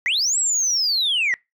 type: linear two-way sweep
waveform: sine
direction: up then down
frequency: 1864.7 to 7890 to 1864.7 Hz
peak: -16 dBFS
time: 0.06-1.34 s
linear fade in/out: 0 ms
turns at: 0.38 s
effects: noise-tail reverb RT60 0.2 s tail -24 dB re dry + tanh soft clip ceiling -15 dBFS